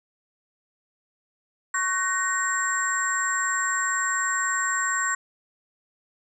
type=tone cluster; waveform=sine; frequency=1106 / 1509 / 1868 / 7470 Hz; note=C#6 / F#6 / A#6 / A#8; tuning=-4 / +34 / +3 / +3 cents; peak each=-28 dBFS; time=1.74-5.15 s; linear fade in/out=5 ms; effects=none